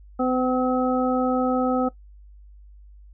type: harmonic tone with a mistuned harmonic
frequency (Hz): 254.6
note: C4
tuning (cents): -47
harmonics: 1 / 2 / 3 / 5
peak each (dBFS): -22 / -25 / -27 / -29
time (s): 0.19-1.89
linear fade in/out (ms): 10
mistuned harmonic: 5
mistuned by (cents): +16
effects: noise-tail reverb RT60 0.1 s tail -17 dB re dry + added 50 Hz sine -44 dBFS peak until 3.13 s